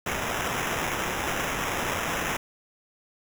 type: noise with sample-and-hold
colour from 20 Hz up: white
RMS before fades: -29 dBFS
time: 0.06-2.37 s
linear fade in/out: 5 ms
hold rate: 4410 Hz
effects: none